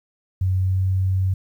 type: tone with pitch glide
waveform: sine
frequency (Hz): 93.4 to 94.32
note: F#2 to F#2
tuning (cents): +17 to +34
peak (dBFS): -17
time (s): 0.41-1.34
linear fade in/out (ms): 5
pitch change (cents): +17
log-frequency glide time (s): 0.55-0.82
effects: 9-bit